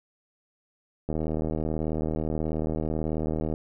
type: click train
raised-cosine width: 2 ms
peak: -16 dBFS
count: 193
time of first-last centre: 1.09-3.539 s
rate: 78.4 Hz
effects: none

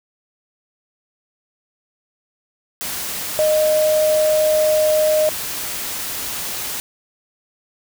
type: tone in noise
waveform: sine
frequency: 617 Hz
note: D#5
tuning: 15 cents flat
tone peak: -13 dBFS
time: 3.39-5.29 s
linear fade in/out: 0 ms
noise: white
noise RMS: -26 dBFS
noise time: 2.81-6.8 s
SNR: +10 dB
effects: none

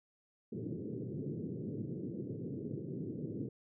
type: band-pass noise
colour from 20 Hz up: pink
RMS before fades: -41 dBFS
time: 0.52-3.49 s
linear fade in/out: 5 ms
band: 110 to 440 Hz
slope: 48 dB/octave
effects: none

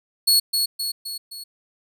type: tone with echo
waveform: sawtooth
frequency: 4363 Hz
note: C#8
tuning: 28 cents flat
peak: -11 dBFS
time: 0.27-0.4 s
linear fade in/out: 10 ms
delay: 260 ms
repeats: 4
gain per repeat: -5 dB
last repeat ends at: 1.44 s
effects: none

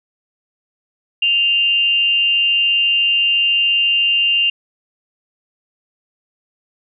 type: tone with amplitude modulation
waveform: sine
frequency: 2794 Hz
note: F7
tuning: in tune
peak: -10 dBFS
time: 1.22-4.5 s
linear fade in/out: 5 ms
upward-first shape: sine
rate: 259 Hz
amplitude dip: 45%
effects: none

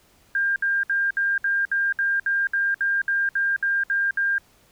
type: tone bursts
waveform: sine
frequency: 1600 Hz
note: G6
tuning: 35 cents sharp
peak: -19 dBFS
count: 15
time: 0.35-4.382 s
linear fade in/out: 2 ms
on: 210 ms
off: 63 ms
effects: pink hiss -58 dBFS RMS until 4.71 s

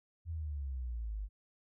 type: exponential sweep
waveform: sine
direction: down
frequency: 85.3 to 48.5 Hz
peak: -36 dBFS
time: 0.25-1.29 s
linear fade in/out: 50 ms
effects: none

